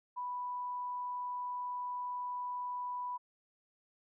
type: tone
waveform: sine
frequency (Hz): 987.8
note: B5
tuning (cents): 0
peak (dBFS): -36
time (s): 0.16-3.18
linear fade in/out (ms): 20
effects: none